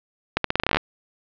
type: accelerating click train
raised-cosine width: 0.3 ms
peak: -3 dBFS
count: 13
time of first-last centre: 0.37-0.77 s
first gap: 73 ms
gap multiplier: 0.84
effects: low-pass 4000 Hz 12 dB/octave